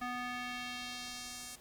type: tone with band-pass filter sweep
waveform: square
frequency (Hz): 246.9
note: B3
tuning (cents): 0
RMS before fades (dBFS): -42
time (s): 0.01-1.56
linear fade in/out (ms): 10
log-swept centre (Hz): 1300 to 8600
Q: 1.1
effects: pink hiss -59 dBFS RMS until 1.6 s

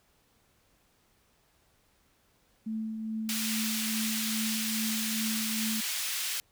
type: tone with tremolo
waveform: sine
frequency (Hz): 220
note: A3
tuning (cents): 0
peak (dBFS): -30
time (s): 2.66-5.81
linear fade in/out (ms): 10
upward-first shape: triangle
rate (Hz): 2.4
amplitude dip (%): 40
type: high-pass noise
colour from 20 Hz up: pink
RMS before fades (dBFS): -33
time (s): 3.29-6.4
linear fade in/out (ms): 0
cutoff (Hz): 2500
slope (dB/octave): 12
effects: pink hiss -68 dBFS RMS until 6.51 s

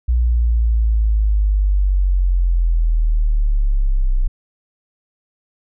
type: linear sweep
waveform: sine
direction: down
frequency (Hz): 60.4 to 30.87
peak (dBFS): -12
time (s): 0.08-4.28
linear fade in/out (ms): 10
effects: none

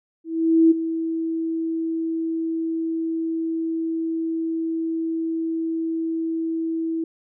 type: tone with ADSR envelope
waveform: sine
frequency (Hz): 326.4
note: E4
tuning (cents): -17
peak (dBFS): -10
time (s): 0.24-7.04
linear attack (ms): 470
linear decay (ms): 15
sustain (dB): -12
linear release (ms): 3
effects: none

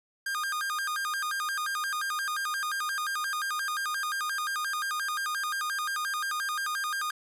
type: tone with vibrato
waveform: 45% pulse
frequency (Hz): 1400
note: F6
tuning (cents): +4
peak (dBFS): -29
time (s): 0.26-7.11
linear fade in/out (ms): 5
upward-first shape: square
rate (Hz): 5.7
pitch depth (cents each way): 230
effects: resampled to 32000 Hz + 11-bit

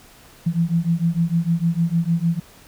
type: beating tone pair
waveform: sine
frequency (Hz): 164.81 / 171.41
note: E3 / F3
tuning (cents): 0 / -32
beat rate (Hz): 6.6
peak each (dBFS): -20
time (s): 0.46-2.4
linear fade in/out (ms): 10
effects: pink hiss -48 dBFS RMS until 2.67 s

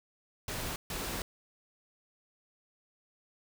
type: noise bursts at uneven times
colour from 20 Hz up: pink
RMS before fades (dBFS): -37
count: 2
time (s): 0.48-0.76 / 0.9-1.22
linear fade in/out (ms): 2
effects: none

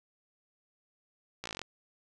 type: slowing click train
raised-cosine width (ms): 0.2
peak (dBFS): -21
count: 10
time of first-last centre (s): 1.44-1.616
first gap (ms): 16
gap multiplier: 1.05
effects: none

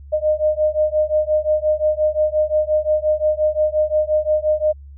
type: beating tone pair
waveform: sine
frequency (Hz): 610 / 615.7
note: D#5 / D#5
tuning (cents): -34 / -18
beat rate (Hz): 5.7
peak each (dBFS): -18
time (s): 0.12-4.73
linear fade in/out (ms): 20
effects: added 70 Hz sine -36 dBFS peak until 4.97 s

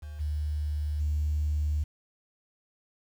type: tone with level steps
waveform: sine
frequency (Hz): 75.1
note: D2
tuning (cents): +39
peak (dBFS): -37 / -27 / -24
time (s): 0.02-1.84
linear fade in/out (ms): 10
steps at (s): 0.19 / 0.99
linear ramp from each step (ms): 20
effects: tanh soft clip ceiling -20 dBFS + 9-bit

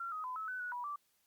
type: tone with pitch steps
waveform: sine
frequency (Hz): 1369 / 1257 / 1011 / 1297 / 1505 / 1467 / 975 / 1166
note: F6 / D#6 / B5 / E6 / F#6 / F#6 / B5 / D6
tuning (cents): -35 / +17 / +40 / -28 / +29 / -15 / -23 / -13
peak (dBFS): -38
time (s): 0-0.96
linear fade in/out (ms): 5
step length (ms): 120
effects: white hiss -75 dBFS RMS until 1.26 s + Opus 48 kbps

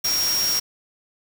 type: tone in noise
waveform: sine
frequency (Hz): 5588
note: F8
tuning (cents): 0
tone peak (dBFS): -20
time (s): 0.04-0.6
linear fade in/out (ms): 10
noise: white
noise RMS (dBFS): -27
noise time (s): 0.04-0.6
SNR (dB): +4
effects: none

